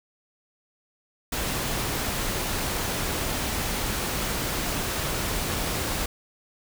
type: noise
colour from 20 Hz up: pink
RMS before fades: -28 dBFS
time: 1.32-6.06 s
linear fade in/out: 5 ms
effects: none